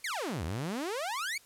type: exponential two-way sweep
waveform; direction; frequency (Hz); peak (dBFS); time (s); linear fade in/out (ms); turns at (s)
sawtooth; down then up; 2349 to 74 to 2349; -29; 0.04-1.38; 5; 0.44
effects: white hiss -59 dBFS RMS until 1.45 s + low-pass 12000 Hz 12 dB/octave